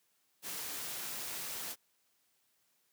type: noise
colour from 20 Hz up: white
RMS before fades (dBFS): -41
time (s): 0.42-1.76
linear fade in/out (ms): 50
effects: white hiss -75 dBFS RMS until 2.92 s + high-pass 100 Hz 12 dB/octave